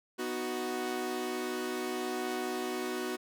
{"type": "chord", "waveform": "sawtooth", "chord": "B major", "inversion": "none", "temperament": "equal", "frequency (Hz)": [246.9, 311.1, 370], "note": ["B3", "D#4", "F#4"], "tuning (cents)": [0, 0, 0], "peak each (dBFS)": [-35, -37, -31], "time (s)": [0.18, 3.17], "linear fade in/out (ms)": 20, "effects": []}